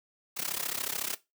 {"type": "noise with amplitude modulation", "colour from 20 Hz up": "white", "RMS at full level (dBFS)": -30, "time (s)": [0.36, 1.16], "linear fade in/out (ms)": 20, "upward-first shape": "sine", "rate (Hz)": 33.8, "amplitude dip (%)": 90, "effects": ["noise-tail reverb RT60 0.2 s tail -17 dB re dry", "high-pass 150 Hz 12 dB/octave"]}